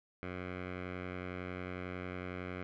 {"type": "tone with low-pass filter", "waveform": "10% pulse", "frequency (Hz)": 91, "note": "F#2", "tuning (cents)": -28, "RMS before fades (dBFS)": -42, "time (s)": [0.23, 2.63], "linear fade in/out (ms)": 0, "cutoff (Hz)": 2100, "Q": 2.4, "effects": []}